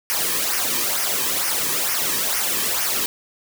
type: noise with flanger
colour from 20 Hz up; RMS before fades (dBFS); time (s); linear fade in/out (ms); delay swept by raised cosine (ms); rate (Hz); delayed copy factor
white; -22; 0.1-3.06; 0; 0.25 to 1.45; 2.2; -0.65
effects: none